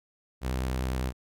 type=tone with vibrato; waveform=sawtooth; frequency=64 Hz; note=C2; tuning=38 cents flat; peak=-24 dBFS; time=0.41-1.13 s; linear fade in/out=50 ms; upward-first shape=triangle; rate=9.9 Hz; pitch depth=42 cents each way; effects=none